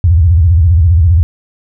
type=tone with vibrato; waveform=sine; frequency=83.5 Hz; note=E2; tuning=23 cents sharp; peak=-4 dBFS; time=0.04-1.23 s; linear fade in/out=0 ms; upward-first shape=square; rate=15 Hz; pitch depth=170 cents each way; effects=none